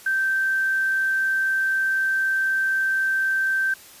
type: tone with quantisation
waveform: sine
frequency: 1559 Hz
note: G6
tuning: 10 cents flat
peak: -19 dBFS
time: 0.06-3.74 s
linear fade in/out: 5 ms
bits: 8
effects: white hiss -46 dBFS RMS until 4 s + resampled to 32000 Hz